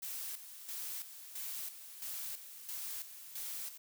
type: noise with tremolo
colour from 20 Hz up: blue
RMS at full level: -42 dBFS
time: 0.02-3.78 s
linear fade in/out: 10 ms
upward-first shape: square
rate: 1.5 Hz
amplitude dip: 65%
effects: none